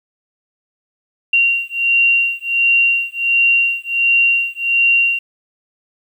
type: beating tone pair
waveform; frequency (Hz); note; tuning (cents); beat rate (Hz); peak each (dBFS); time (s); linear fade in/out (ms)
sine; 2760 / 2761.4; F7 / F7; -21 / -20; 1.4; -15; 1.33-5.19; 5
effects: 8-bit